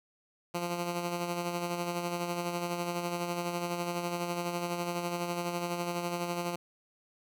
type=tone with tremolo; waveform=10% pulse; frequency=173.9 Hz; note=F3; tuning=7 cents flat; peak=-22 dBFS; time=0.54-6.56 s; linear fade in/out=10 ms; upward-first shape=sine; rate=12 Hz; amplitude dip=45%; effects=none